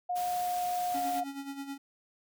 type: tone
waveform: sine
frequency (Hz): 717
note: F5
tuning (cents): +45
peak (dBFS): -29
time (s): 0.09-1.24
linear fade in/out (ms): 10
type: noise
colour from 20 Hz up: white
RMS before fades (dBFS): -43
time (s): 0.15-1.21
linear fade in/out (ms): 20
type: tone with tremolo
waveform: square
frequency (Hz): 277.2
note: C#4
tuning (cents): 0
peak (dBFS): -36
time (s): 0.94-1.78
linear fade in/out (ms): 10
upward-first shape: sine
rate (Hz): 9.4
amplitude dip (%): 65
effects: none